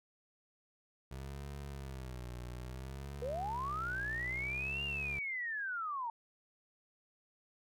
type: tone with vibrato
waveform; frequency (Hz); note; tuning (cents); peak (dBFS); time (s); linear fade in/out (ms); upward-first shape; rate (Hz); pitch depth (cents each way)
25% pulse; 65.41; C2; 0; -39; 1.11-5.19; 5; sine; 0.58; 130
type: linear two-way sweep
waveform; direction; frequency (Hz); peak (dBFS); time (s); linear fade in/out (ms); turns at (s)
sine; up then down; 466.2 to 2824 to 893; -36; 3.22-6.1; 2; 4.84
effects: none